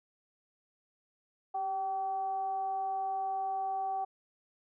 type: tone with frequency modulation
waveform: sine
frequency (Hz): 770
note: G5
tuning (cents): -31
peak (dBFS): -31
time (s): 1.54-4.05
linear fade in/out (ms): 10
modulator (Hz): 377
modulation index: 0.29
effects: none